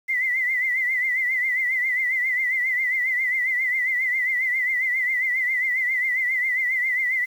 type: tone with vibrato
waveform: sine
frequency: 2029 Hz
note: B6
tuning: 46 cents sharp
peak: -20 dBFS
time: 0.08-7.26 s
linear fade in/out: 20 ms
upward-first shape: triangle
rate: 7.4 Hz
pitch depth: 93 cents each way
effects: 8-bit